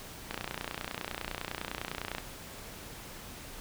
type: click train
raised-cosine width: 0.3 ms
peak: -18 dBFS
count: 57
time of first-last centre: 0.31-2.183 s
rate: 29.9 Hz
effects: pink hiss -46 dBFS RMS until 3.6 s